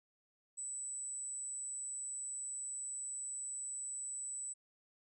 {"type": "tone", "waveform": "sine", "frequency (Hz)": 7970, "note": "B8", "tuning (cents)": 15, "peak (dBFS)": -40, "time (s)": [0.57, 4.54], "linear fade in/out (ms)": 20, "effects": []}